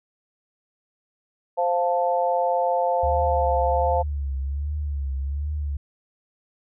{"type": "chord", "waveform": "sine", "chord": "F major", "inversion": "second", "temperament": "equal", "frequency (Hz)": [523.3, 698.5, 880], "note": ["C5", "F5", "A5"], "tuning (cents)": [0, 0, 0], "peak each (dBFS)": [-23, -23, -25], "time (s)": [1.57, 4.03], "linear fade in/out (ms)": 20}
{"type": "tone with vibrato", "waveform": "sine", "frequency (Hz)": 71, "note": "C#2", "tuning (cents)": 42, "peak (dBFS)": -24, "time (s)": [3.03, 5.77], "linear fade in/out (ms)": 5, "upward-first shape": "triangle", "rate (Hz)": 1.3, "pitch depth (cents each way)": 110}
{"effects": []}